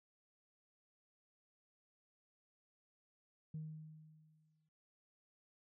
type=tone with exponential decay; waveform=sine; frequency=155.9 Hz; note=D#3; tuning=4 cents sharp; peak=-40 dBFS; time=3.54-4.69 s; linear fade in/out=5 ms; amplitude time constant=250 ms; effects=noise-tail reverb RT60 0.2 s tail -23 dB re dry + tanh soft clip ceiling -38 dBFS